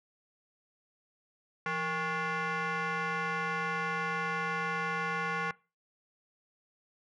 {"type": "tone with frequency modulation", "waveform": "sine", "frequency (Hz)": 170, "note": "F3", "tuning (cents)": -46, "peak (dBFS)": -28, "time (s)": [1.66, 5.51], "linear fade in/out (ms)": 2, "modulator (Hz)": 634, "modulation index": 3.1, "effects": ["noise-tail reverb RT60 0.3 s tail -23 dB re dry", "tanh soft clip ceiling -29 dBFS"]}